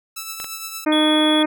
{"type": "tone with tremolo", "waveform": "5% pulse", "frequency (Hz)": 1316, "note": "E6", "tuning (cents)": -3, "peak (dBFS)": -15, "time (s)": [0.16, 0.85], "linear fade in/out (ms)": 10, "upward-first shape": "triangle", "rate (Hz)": 8.7, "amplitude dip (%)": 50}
{"type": "clicks", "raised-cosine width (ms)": 0.3, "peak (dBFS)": -17, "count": 2, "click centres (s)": [0.401, 0.444]}
{"type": "harmonic tone", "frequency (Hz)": 307, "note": "D#4", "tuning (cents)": -23, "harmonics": [1, 2, 3, 4, 5, 6, 7, 8], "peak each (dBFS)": [-16, -22, -26, -28, -30, -32, -33, -34], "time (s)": [0.86, 1.46], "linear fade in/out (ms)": 10}
{"type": "tone", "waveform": "triangle", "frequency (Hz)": 3371, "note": "G#7", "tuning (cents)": 25, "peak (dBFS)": -18, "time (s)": [0.92, 1.43], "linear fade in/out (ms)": 5}
{"effects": []}